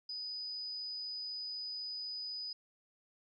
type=tone; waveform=sine; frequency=4978 Hz; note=D#8; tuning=in tune; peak=-39 dBFS; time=0.09-2.53 s; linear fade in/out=5 ms; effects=none